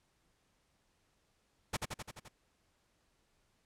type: noise with echo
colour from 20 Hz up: pink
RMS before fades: -34 dBFS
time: 1.73-1.77 s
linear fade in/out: 10 ms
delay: 86 ms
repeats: 6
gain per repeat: -3 dB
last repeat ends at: 2.286 s
effects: pink hiss -75 dBFS RMS until 3.65 s + low-pass 10000 Hz 12 dB/octave